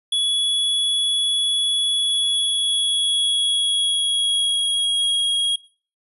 square tone with pitch glide, 3385 to 3292 Hz, G#7 to G#7, +32 to -16 cents, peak -18 dBFS, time 0.12-5.56 s, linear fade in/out 5 ms, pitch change -48 cents, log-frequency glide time 1.94-5.19 s, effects noise-tail reverb RT60 0.4 s tail -20 dB re dry + resampled to 32000 Hz

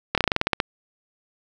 slowing click train, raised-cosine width 0.3 ms, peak -3 dBFS, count 11, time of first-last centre 0.15-0.601 s, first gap 27 ms, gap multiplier 1.11, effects none

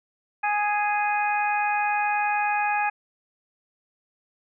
harmonic tone, 415.3 Hz, G#4, in tune, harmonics 2 / 3 / 4 / 5 / 6, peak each -23 / -34 / -29 / -38 / -29 dBFS, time 0.43-2.9 s, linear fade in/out 10 ms, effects none

